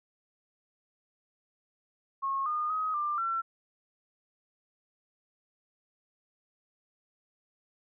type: tone with pitch steps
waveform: sine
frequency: 1088 / 1221 / 1263 / 1190 / 1351 Hz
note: C#6 / D#6 / D#6 / D6 / E6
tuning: -33 / -33 / +26 / +22 / +42 cents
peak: -28 dBFS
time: 2.22-3.42 s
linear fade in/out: 20 ms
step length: 240 ms
effects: none

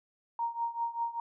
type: tone with tremolo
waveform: sine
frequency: 932.3 Hz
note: A#5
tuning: in tune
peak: -27 dBFS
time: 0.39-1.2 s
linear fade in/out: 2 ms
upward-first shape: triangle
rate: 5.1 Hz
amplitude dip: 90%
effects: none

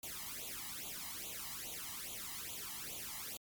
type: noise with flanger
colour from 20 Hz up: white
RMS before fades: -45 dBFS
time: 0.03-3.37 s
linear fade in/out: 2 ms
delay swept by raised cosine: 0.28 to 1.02 ms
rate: 2.4 Hz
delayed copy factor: +0.9
effects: MP3 96 kbps

